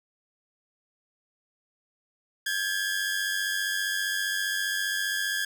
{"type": "tone pair together", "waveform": "sawtooth", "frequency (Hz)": [1600, 1695.1], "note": ["G6", "G#6"], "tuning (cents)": [35, 35], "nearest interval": "minor second", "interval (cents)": 100, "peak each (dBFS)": -26, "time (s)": [2.46, 5.45], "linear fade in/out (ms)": 5, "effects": []}